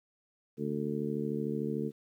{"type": "harmonic tone", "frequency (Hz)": 73.42, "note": "D2", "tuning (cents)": 0, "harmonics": [2, 3, 4, 5, 6], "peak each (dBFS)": [-38, -35, -39, -39, -37], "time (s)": [0.57, 1.92], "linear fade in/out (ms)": 50, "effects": ["11-bit"]}